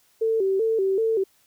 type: tone with vibrato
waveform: sine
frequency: 415.3 Hz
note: G#4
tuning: in tune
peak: -19 dBFS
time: 0.21-1.24 s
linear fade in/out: 10 ms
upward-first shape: square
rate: 2.6 Hz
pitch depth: 130 cents each way
effects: white hiss -62 dBFS RMS until 1.46 s